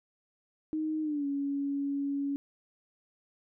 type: tone with pitch glide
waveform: sine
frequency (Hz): 311.5 to 280.7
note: D#4 to C#4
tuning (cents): +2 to +22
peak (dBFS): -29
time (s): 0.73-2.36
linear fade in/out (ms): 0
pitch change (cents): -180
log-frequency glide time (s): 1.02-1.26
effects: none